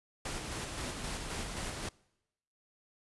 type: noise with tremolo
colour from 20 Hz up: pink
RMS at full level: -38 dBFS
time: 0.25-1.89 s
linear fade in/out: 5 ms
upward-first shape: square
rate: 3.8 Hz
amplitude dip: 30%
effects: noise-tail reverb RT60 0.9 s tail -24 dB re dry + resampled to 24000 Hz